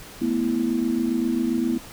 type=chord; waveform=sine; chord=A suspended second; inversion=none; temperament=just; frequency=220 / 247.5 / 330 Hz; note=A3 / B3 / E4; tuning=0 / +4 / +2 cents; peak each=-27 / -23 / -25 dBFS; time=0.21-1.78 s; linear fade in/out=10 ms; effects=pink hiss -42 dBFS RMS until 1.92 s